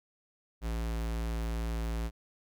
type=tone; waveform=square; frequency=56.4 Hz; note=A1; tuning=44 cents sharp; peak=-32 dBFS; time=0.61-2.11 s; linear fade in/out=50 ms; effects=none